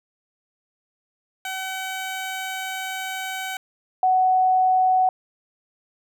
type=tone pair in turn; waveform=15% pulse / sine; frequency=759 / 745.1 Hz; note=F#5 / F#5; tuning=+44 / +12 cents; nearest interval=unison; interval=32 cents; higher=first; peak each=-21 / -15 dBFS; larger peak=second; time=1.45-3.57 / 4.03-5.09 s; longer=first; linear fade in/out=2 ms; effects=none